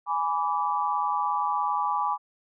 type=chord; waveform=sine; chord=G# diminished; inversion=none; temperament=equal with one note detuned; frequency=830.6 / 987.8 / 1158.5 Hz; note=G#5 / B5 / D6; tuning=0 / 0 / -24 cents; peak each=-28 dBFS; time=0.06-2.18 s; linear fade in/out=50 ms; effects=none